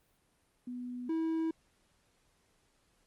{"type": "tone pair in turn", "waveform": ["sine", "triangle"], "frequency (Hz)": [246.9, 323.9], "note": ["B3", "E4"], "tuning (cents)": [0, -30], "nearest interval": "perfect fourth", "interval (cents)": 470, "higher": "second", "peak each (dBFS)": [-38, -28], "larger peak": "second", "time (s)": [[0.67, 1.09], [1.09, 1.51]], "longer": "neither", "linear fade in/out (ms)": 5, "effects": ["pink hiss -72 dBFS RMS until 3.06 s", "Opus 32 kbps"]}